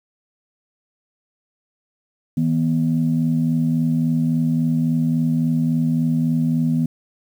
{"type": "tone pair together", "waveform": "sine", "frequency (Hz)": [160, 243.6], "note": ["D#3", "B3"], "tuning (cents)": [49, -24], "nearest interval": "perfect fifth", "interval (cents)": 727, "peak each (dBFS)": -18, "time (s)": [2.37, 6.86], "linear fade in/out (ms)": 5, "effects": ["tanh soft clip ceiling -9 dBFS", "8-bit"]}